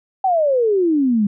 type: exponential sweep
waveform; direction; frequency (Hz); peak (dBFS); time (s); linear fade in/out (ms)
sine; down; 784 to 197.7; -13; 0.24-1.27; 5
effects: none